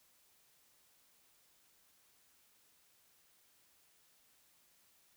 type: silence
effects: white hiss -70 dBFS RMS until 5.16 s